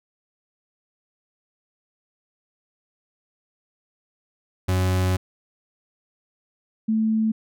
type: tone pair in turn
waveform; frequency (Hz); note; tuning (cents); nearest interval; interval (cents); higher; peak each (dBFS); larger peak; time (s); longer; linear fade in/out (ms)
40% pulse / sine; 92.5 / 220; F#2 / A3; 0 / 0; octave + minor third; 1500; second; -18; neither; 4.68-5.17 / 6.88-7.32; first; 10
effects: none